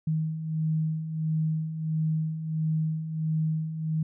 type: beating tone pair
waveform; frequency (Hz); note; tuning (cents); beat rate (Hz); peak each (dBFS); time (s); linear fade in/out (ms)
sine; 156.6 / 158.1; D#3 / D#3; +11 / +28; 1.5; -33 / -26; 0.07-4.03; 5
effects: none